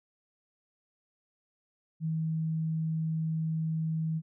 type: tone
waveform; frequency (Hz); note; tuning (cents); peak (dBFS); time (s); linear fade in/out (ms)
sine; 160; D#3; +49; -28; 2-4.22; 50
effects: none